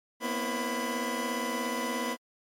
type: tone cluster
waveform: 25% pulse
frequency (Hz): 237.6 / 254.6 / 326.3 / 544 / 996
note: A#3 / C4 / E4 / C#5 / B5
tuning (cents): +33 / -47 / -18 / -33 / +14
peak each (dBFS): -31 / -34 / -36 / -36 / -30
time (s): 0.2-2.17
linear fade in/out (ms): 50
effects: MP3 64 kbps